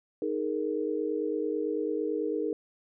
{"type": "chord", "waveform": "sine", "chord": "D# suspended fourth", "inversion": "none", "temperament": "equal with one note detuned", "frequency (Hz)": [311.1, 417.2, 466.2], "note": ["D#4", "G#4", "A#4"], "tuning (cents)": [0, 8, 0], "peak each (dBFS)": -32, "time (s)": [0.22, 2.53], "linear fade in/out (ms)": 2, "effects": []}